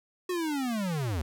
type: linear sweep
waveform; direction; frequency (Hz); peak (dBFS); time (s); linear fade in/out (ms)
square; down; 370 to 70.9; -29; 0.29-1.22; 5
effects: none